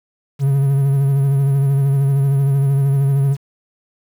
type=tone with vibrato; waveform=triangle; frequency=138 Hz; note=C#3; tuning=7 cents flat; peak=-10 dBFS; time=0.39-3.37 s; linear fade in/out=50 ms; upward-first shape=triangle; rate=13 Hz; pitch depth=45 cents each way; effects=7-bit